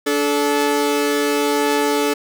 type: tone pair together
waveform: sawtooth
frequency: 289.5 / 433.8 Hz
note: D4 / A4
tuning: -25 / -25 cents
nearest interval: perfect fifth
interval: 700 cents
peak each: -16 / -14 dBFS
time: 0.06-2.14 s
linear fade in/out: 10 ms
effects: none